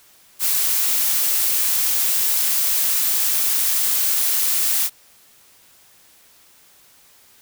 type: noise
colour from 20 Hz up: blue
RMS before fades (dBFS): -19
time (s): 0.39-4.9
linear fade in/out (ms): 50
effects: white hiss -52 dBFS RMS until 7.41 s